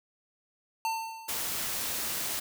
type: tone with exponential decay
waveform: square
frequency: 898 Hz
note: A5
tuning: 35 cents sharp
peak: -27 dBFS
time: 0.85-1.73 s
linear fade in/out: 1 ms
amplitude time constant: 190 ms
type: noise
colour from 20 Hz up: white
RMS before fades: -33 dBFS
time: 1.28-2.4 s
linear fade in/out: 10 ms
effects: none